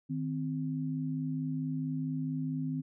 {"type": "tone pair together", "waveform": "sine", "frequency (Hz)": [155.39, 259.9], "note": ["D#3", "C4"], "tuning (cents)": [-2, -11], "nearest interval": "major sixth", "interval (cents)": 891, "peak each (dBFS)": [-34, -34], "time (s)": [0.09, 2.82], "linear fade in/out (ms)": 20, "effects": []}